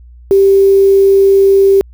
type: tone with quantisation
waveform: sine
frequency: 391.6 Hz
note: G4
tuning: 2 cents flat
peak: -4 dBFS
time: 0.31-1.81 s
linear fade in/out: 0 ms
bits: 5
effects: added 60 Hz sine -34 dBFS peak until 1.93 s